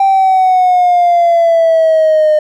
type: exponential sweep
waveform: triangle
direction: down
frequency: 784 to 608 Hz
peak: -3 dBFS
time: 0-2.39 s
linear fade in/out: 5 ms
effects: tanh soft clip ceiling -2 dBFS